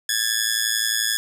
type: ring-modulated tone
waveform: 10% pulse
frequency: 1701 Hz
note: G#6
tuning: 41 cents sharp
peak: -8 dBFS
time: 0.09-1.17 s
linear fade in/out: 0 ms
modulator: 55.7 Hz
effects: none